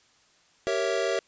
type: chord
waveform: square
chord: G diminished seventh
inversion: none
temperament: equal with one note detuned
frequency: 388.6 / 466.2 / 554.4 / 659.3 Hz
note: G4 / Bb4 / Db5 / Fb5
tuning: -15 / 0 / 0 / 0 cents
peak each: -31 dBFS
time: 0.67-1.19 s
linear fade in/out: 0 ms
effects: white hiss -62 dBFS RMS until 1.27 s + resampled to 16000 Hz